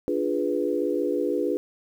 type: chord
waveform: sine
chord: D diminished seventh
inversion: none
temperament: equal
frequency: 293.7 / 349.2 / 415.3 / 493.9 Hz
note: D4 / F4 / Ab4 / Cb5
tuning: 0 / 0 / 0 / 0 cents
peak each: -28 dBFS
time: 0.08-1.57 s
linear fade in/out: 0 ms
effects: 9-bit